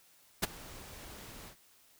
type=noise with ADSR envelope; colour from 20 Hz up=pink; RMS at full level=-27 dBFS; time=0.42-1.56 s; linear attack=15 ms; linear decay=20 ms; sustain=-22 dB; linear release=90 ms; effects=white hiss -64 dBFS RMS until 1.99 s